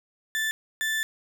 35% pulse tone bursts at uneven times, 1760 Hz, A6, in tune, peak -23 dBFS, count 2, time 0.35-0.51 / 0.81-1.03 s, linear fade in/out 0 ms, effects none

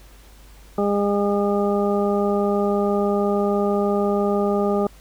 harmonic tone, 202.9 Hz, G#3, 40 cents flat, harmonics 1 / 2 / 3 / 4 / 6, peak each -22 / -21 / -25 / -28 / -30 dBFS, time 0.78-4.87 s, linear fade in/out 2 ms, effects added 50 Hz sine -45 dBFS peak until 5 s + pink hiss -51 dBFS RMS until 5 s

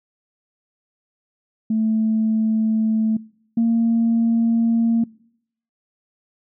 sine tone pair in turn, 220 / 229.8 Hz, A3 / A#3, 0 / -25 cents, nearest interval minor second, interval 75 cents, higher second, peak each -16 / -13 dBFS, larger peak second, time 1.7-3.17 / 3.57-5.04 s, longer neither, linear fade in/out 5 ms, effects noise-tail reverb RT60 0.7 s tail -24 dB re dry + tanh soft clip ceiling -11 dBFS

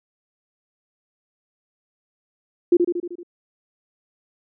sine tone with echo, 349.2 Hz, F4, in tune, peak -10 dBFS, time 2.72-2.77 s, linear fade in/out 5 ms, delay 77 ms, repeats 6, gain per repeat -4 dB, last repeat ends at 3.232 s, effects none

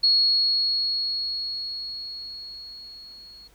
sine tone with level ramp, 4328 Hz, C#8, 42 cents flat, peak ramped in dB -15 to -44 dBFS, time 0.03-3.48 s, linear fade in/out 10 ms, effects added 50 Hz sine -59 dBFS peak until 3.54 s + pink hiss -59 dBFS RMS until 3.54 s

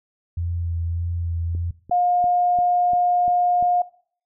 sine tone with vibrato, 85 Hz, F2, 46 cents flat, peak -22 dBFS, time 0.37-1.71 s, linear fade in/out 5 ms, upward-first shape sine, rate 1.7 Hz, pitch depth 20 cents each way
click train, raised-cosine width 3 ms, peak -25 dBFS, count 7, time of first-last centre 1.55-3.626 s, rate 2.89 Hz
sine tone, 712 Hz, F5, 33 cents sharp, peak -16 dBFS, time 1.91-3.82 s, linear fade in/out 5 ms
effects noise-tail reverb RT60 0.5 s tail -19 dB re dry

